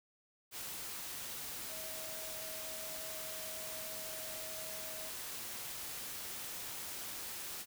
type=tone in noise; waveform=sine; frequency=636 Hz; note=D#5; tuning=38 cents sharp; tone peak=-50 dBFS; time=1.68-5.12 s; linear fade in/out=50 ms; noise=white; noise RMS=-44 dBFS; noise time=0.51-7.66 s; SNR=-9 dB; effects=none